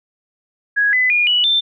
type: tone with pitch steps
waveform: sine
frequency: 1661.2 / 2010 / 2432 / 2943 / 3561 Hz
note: G#6 / B6 / D#7 / F#7 / A7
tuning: 0 / +30 / -40 / -10 / +20 cents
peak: -12 dBFS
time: 0.76-1.61 s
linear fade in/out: 20 ms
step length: 170 ms
effects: none